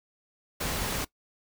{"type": "noise", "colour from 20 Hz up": "pink", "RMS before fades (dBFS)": -31, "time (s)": [0.6, 1.05], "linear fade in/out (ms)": 10, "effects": ["noise-tail reverb RT60 0.1 s tail -20 dB re dry"]}